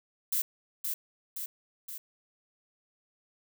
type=noise with echo; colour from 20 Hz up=violet; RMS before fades=-29 dBFS; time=0.32-0.42 s; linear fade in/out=5 ms; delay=520 ms; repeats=3; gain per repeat=-4 dB; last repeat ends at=1.98 s; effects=none